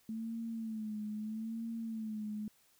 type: tone with vibrato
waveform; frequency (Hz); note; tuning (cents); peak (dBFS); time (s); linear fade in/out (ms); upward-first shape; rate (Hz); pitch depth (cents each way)
sine; 220; A3; 0; -37; 0.09-2.48; 2; sine; 0.78; 69
effects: white hiss -69 dBFS RMS until 2.79 s